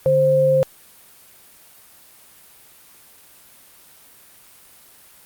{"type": "tone pair together", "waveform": "sine", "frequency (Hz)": [146.7, 525.8], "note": ["D3", "C5"], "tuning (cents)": [-2, 8], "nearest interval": "octave + minor seventh", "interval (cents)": 2210, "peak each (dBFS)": [-22, -13], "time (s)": [0.06, 0.63], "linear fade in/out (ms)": 0, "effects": ["white hiss -48 dBFS RMS until 5.25 s", "Opus 32 kbps"]}